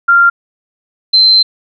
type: tone pair in turn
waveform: sine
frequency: 1389 / 4099 Hz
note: F6 / C8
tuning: -10 / -36 cents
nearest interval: octave + perfect fifth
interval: 1874 cents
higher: second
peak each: -4 dBFS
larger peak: neither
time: 0.08-0.3 / 1.13-1.43 s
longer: second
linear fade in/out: 10 ms
effects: none

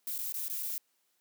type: noise with dropouts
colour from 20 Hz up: violet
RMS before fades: -36 dBFS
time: 0.07-0.78 s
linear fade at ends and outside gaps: 1 ms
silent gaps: 0.18-0.187 / 0.323-0.341 / 0.482-0.498 / 0.625-0.629 s
effects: white hiss -75 dBFS RMS until 1.2 s + high-pass 200 Hz 12 dB/octave

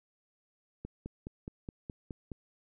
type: click train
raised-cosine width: 3 ms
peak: -27 dBFS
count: 8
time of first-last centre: 0.85-2.318 s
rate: 4.77 Hz
effects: none

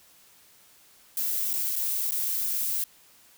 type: noise with dropouts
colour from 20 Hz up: violet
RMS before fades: -28 dBFS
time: 1.17-2.84 s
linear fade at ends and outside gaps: 2 ms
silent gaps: 1.532-1.536 / 1.757-1.762 / 2.111-2.119 s
effects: white hiss -57 dBFS RMS until 3.37 s

